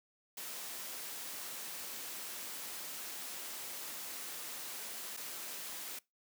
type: noise with dropouts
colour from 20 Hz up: white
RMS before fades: -44 dBFS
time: 0.37-5.99 s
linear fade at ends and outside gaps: 5 ms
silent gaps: 5.167-5.172 s
effects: noise-tail reverb RT60 0.2 s tail -22 dB re dry + high-pass 200 Hz 12 dB/octave